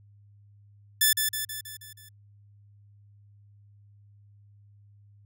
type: tone with echo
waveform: 5% pulse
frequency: 1745 Hz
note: A6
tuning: 15 cents flat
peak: -8 dBFS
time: 1.01-1.13 s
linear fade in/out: 5 ms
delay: 160 ms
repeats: 6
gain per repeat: -5 dB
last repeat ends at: 2.09 s
effects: added 102 Hz sine -53 dBFS peak until 5.25 s